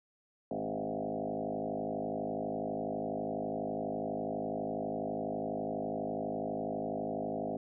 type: tone with frequency modulation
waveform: sine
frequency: 452.6 Hz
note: A4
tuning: 49 cents sharp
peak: -33 dBFS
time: 0.51-7.57 s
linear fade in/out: 2 ms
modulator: 52.1 Hz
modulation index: 5.2
effects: none